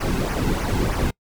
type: noise with flanger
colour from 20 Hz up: brown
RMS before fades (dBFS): -22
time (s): 0-1.11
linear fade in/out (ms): 10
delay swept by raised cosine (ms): 0.25 to 1.75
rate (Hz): 3.2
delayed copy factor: -0.65
effects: noise-tail reverb RT60 0.1 s tail -26 dB re dry